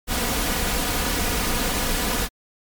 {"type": "noise with comb filter", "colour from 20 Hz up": "pink", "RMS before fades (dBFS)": -23, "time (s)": [0.07, 2.29], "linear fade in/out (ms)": 50, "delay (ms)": 4.1, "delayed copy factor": 0.5, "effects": ["MP3 96 kbps"]}